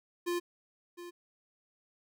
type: tone with echo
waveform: square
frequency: 349.2 Hz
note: F4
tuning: in tune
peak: -31 dBFS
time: 0.26-0.4 s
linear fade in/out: 20 ms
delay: 710 ms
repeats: 1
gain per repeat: -13 dB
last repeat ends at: 1.11 s
effects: none